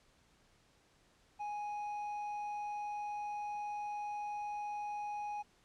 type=tone with hard clipping; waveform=triangle; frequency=830.6 Hz; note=G#5; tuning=in tune; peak=-39 dBFS; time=1.39-5.43 s; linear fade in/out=20 ms; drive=7 dB; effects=pink hiss -69 dBFS RMS until 5.64 s + low-pass 8000 Hz 12 dB/octave